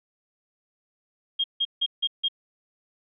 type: tone bursts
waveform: sine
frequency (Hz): 3235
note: G#7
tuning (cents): -46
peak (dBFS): -21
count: 5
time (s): 1.39-2.285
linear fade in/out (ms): 10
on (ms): 51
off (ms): 160
effects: none